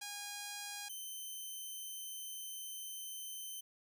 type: tone pair in turn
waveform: 5% pulse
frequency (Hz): 818 / 3081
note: G#5 / G7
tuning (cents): -26 / -31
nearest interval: octave + major seventh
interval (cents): 2295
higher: second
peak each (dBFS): -31 / -35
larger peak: first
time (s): 0.01-0.89 / 0.89-3.61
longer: second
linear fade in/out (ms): 10
effects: none